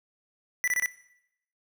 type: tone bursts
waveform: square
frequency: 1975.5 Hz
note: B6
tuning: in tune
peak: -24 dBFS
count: 4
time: 0.64-0.859 s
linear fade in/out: 0 ms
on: 36 ms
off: 25 ms
effects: noise-tail reverb RT60 0.8 s tail -19 dB re dry